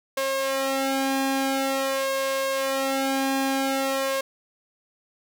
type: tone with flanger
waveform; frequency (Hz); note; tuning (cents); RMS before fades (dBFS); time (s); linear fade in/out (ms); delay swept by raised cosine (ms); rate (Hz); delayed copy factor
sawtooth; 269.6; C#4; -48; -25; 0.17-4.21; 5; 1.8 to 2.51; 0.47; +0.9
effects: none

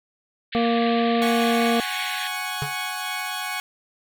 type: band-pass noise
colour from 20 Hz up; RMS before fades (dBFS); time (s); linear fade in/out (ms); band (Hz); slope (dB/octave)
pink; -32; 0.52-2.28; 10; 1600 to 4200; 96
type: harmonic tone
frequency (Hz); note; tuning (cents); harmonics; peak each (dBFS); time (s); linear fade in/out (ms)
233.1; A#3; 0; 1 / 2 / 3 / 5; -21 / -24 / -24 / -31; 0.55-1.8; 0
type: chord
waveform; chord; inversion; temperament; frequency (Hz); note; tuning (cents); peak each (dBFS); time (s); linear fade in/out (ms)
15% pulse; F# suspended second; none; equal; 740 / 830.6 / 1108.7; F#5 / G#5 / C#6; 0 / 0 / 0; -25; 1.22-3.6; 0
type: tone with exponential decay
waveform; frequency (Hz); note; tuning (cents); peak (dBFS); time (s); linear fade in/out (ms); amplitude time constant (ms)
square; 142.2; C#3; +45; -22; 2.62-2.75; 0; 28
effects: none

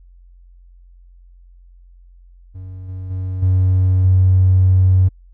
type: tone with level steps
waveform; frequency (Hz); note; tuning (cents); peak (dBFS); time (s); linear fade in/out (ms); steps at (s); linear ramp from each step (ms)
triangle; 93.1; F#2; +11; -27 / -23 / -18 / -8 / -5; 2.54-5.09; 20; 2.88 / 3.1 / 3.42 / 4.04; 10
effects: tanh soft clip ceiling -6 dBFS + added 44 Hz sine -42 dBFS peak until 5.33 s

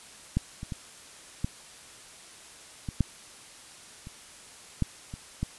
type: clicks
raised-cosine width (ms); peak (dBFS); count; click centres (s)
5; -12 / -24 / -21 / -15 / -20 / -10 / -29 / -12 / -25 / -16; 10; 0.37 / 0.631 / 0.722 / 1.445 / 2.888 / 3.007 / 4.071 / 4.823 / 5.139 / 5.43
effects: white hiss -49 dBFS RMS until 5.58 s + resampled to 24000 Hz

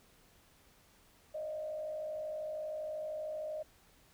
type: tone with frequency modulation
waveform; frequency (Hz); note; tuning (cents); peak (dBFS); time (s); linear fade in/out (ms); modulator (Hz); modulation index
sine; 617; D#5; -15; -37; 1.34-3.63; 10; 52.8; 0.54
effects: pink hiss -65 dBFS RMS until 4.13 s

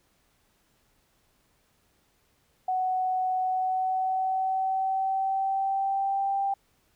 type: tone with pitch glide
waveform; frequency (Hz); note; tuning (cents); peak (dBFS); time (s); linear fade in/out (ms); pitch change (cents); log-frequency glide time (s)
sine; 744 to 788.2; F#5 to G5; +9 to +9; -24; 2.68-6.54; 5; +100; 3.39-6.34
effects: pink hiss -68 dBFS RMS until 6.95 s

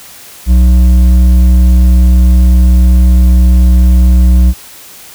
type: tone with hard clipping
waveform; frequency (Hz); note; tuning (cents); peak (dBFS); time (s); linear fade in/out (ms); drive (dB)
sine; 61.74; B1; 0; -4; 0.46-4.54; 50; 7
effects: white hiss -33 dBFS RMS until 5.14 s

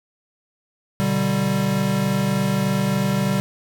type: chord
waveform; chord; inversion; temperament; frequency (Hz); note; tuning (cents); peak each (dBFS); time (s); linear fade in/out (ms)
square; G major; first; equal with one note detuned; 123.47 / 146.83 / 194.76; B2 / D3 / G3; 0 / 0 / -11; -27 / -25 / -21; 1-3.4; 0
effects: none

